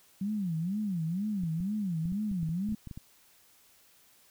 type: tone with vibrato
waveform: sine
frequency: 185 Hz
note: F#3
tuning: in tune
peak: -29 dBFS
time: 0.21-2.75 s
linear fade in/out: 5 ms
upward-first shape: sine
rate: 2.1 Hz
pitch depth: 260 cents each way
type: clicks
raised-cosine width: 5 ms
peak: -29 dBFS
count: 12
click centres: 1.436 / 1.605 / 2.056 / 2.122 / 2.315 / 2.43 / 2.49 / 2.689 / 2.723 / 2.873 / 2.912 / 2.975 s
effects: white hiss -62 dBFS RMS until 4.3 s